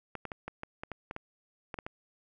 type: clicks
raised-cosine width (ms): 0.5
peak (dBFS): -23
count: 12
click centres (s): 0.153 / 0.253 / 0.318 / 0.48 / 0.634 / 0.835 / 0.917 / 1.111 / 1.164 / 1.742 / 1.788 / 1.865
effects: none